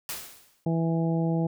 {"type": "noise with exponential decay", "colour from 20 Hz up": "white", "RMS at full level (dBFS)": -32, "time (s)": [0.09, 0.65], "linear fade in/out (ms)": 1, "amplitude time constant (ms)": 120}
{"type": "harmonic tone", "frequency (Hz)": 164.81, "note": "E3", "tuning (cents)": 0, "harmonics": [1, 2, 3, 4, 5], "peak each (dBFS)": [-24, -30, -34, -36, -38], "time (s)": [0.66, 1.47], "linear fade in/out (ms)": 5}
{"effects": []}